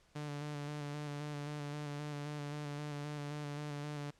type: tone with vibrato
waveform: sawtooth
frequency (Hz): 146.83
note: D3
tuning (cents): 0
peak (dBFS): -36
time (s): 0.15-4.11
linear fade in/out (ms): 10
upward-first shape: square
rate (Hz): 3.8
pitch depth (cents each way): 23
effects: pink hiss -69 dBFS RMS until 4.19 s + low-pass 8000 Hz 12 dB/octave